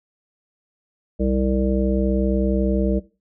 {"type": "harmonic tone with a mistuned harmonic", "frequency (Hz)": 65.41, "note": "C2", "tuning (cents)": 0, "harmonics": [1, 3, 5, 7, 9], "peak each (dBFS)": [-22, -22, -25, -25, -27], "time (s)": [1.19, 3], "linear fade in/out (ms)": 20, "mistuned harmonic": 1, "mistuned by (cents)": -100, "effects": ["noise-tail reverb RT60 0.3 s tail -18 dB re dry"]}